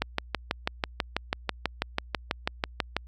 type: click train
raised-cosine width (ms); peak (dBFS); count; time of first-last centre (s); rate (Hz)
0.3; -9; 19; 0.02-2.966; 6.11
effects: added 60 Hz sine -44 dBFS peak until 3.07 s + Opus 48 kbps